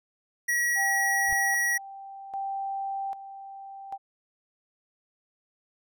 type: tone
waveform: square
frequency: 1917 Hz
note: A#6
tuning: 48 cents sharp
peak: -24 dBFS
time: 0.48-1.78 s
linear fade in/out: 10 ms
type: tone with tremolo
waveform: sine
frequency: 784 Hz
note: G5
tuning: in tune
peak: -29 dBFS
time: 0.75-3.98 s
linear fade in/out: 50 ms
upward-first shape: square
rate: 0.63 Hz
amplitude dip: 70%
type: noise with exponential growth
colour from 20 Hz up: brown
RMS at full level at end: -36 dBFS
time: 1.21-1.33 s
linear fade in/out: 0 ms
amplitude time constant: 26 ms
effects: none